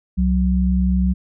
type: tone pair together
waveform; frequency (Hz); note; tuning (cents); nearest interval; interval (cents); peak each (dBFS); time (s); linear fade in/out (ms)
sine; 65.47 / 185; C2 / F#3; +2 / 0; octave + tritone; 1798; -17; 0.17-1.14; 20
effects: none